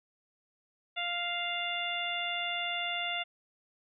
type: harmonic tone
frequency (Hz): 698.5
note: F5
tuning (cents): 0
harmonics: 1 / 2 / 3 / 4 / 5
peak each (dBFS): -38 / -41 / -37 / -36 / -38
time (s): 0.96-3.24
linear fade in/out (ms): 20
effects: none